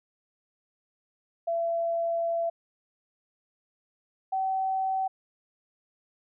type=tone pair in turn; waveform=sine; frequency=673 / 764 Hz; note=E5 / G5; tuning=+36 / -45 cents; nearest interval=major second; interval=219 cents; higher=second; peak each=-25 dBFS; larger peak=neither; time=1.47-2.5 / 4.32-5.08 s; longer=first; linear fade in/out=10 ms; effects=none